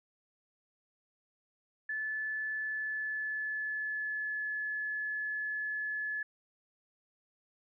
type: tone with pitch glide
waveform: sine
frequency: 1736 to 1715.1 Hz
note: A6 to A6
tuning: -24 to -45 cents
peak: -33 dBFS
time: 1.89-6.23 s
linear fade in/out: 5 ms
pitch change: -21 cents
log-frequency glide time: 2.55-4.47 s
effects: none